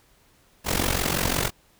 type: noise with amplitude modulation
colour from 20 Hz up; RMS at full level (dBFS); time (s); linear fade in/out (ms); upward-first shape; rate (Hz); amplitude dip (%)
pink; -21; 0.64-1.51; 50; sine; 45.8; 80
effects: pink hiss -60 dBFS RMS until 1.79 s